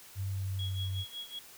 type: tone with pitch glide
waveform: sine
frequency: 96.9 to 95.4 Hz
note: G2 to G2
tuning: -20 to -47 cents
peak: -32 dBFS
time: 0.15-1.05 s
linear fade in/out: 50 ms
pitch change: -27 cents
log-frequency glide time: 0.31-0.71 s
type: tone with tremolo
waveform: sine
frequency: 3322 Hz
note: G#7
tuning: in tune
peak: -37 dBFS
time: 0.59-1.39 s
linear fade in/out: 2 ms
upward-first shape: sine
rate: 5.4 Hz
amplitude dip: 85%
effects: white hiss -53 dBFS RMS until 1.57 s